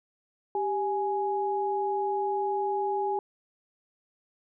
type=tone pair together; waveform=sine; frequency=393.7 / 833 Hz; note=G4 / G#5; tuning=+8 / +5 cents; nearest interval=octave + minor second; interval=1297 cents; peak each=-29 / -28 dBFS; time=0.55-3.19 s; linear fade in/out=2 ms; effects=none